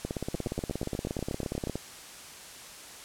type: two click trains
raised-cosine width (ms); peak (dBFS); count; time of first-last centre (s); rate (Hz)
2; -19 / -18; 12 / 30; 0.35-1.672 / 0.05-1.756; 8.32 / 17
effects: white hiss -46 dBFS RMS until 3.04 s + low-pass 10000 Hz 12 dB/octave